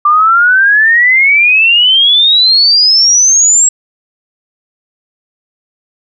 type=exponential sweep; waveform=sine; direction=up; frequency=1174.7 to 7690 Hz; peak=-4 dBFS; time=0.05-3.69 s; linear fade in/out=5 ms; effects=none